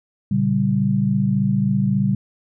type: chord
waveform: sine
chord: G diminished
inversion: first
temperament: just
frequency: 117.6 / 141.12 / 196 Hz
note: Bb2 / Db3 / G3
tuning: +16 / +31 / 0 cents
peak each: -23 / -21 / -18 dBFS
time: 0.31-2.15 s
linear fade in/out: 5 ms
effects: none